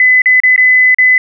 sine tone with dropouts, 2013 Hz, B6, 33 cents sharp, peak -4 dBFS, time 0-1.18 s, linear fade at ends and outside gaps 2 ms, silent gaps 0.219-0.258 / 0.402-0.435 / 0.562-0.578 / 0.946-0.985 s, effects none

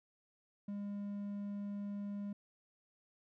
triangle tone, 202.8 Hz, G#3, 41 cents flat, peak -37 dBFS, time 0.68-2.33 s, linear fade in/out 5 ms, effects none

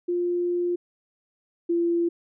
sine tone pair in turn, 351.3 / 341.3 Hz, F4 / F4, +10 / -40 cents, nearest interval unison, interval 50 cents, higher first, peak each -22 / -20 dBFS, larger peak second, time 0.08-0.76 / 1.69-2.09 s, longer first, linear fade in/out 10 ms, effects none

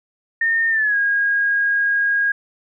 sine tone with pitch glide, 1824 to 1634.4 Hz, A#6 to G#6, -38 to -28 cents, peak -15 dBFS, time 0.41-2.32 s, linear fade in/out 5 ms, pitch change -190 cents, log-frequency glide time 0.7-0.97 s, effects none

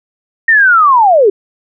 sine linear sweep, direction down, 1864.7 to 373.3 Hz, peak -4 dBFS, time 0.48-1.3 s, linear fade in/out 5 ms, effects none

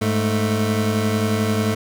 25% pulse tone pair together, 104.37 / 220 Hz, G#2 / A3, +9 / 0 cents, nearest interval octave + minor second, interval 1291 cents, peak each -17 dBFS, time 0.01-1.75 s, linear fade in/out 10 ms, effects none

